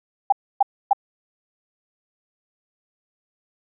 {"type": "tone bursts", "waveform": "sine", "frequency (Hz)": 798, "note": "G5", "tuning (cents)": 31, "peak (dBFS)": -11, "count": 3, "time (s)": [0.3, 0.932], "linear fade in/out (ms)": 5, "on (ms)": 24, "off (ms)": 280, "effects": []}